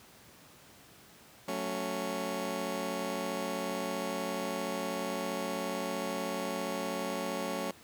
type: chord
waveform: 15% pulse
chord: F# minor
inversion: none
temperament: just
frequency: 185 / 222 / 277.5 Hz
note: F#3 / A3 / C#4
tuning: 0 / +16 / +2 cents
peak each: -32 dBFS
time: 1.48-7.71 s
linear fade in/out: 2 ms
effects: pink hiss -56 dBFS RMS until 7.83 s + high-pass 100 Hz 12 dB/octave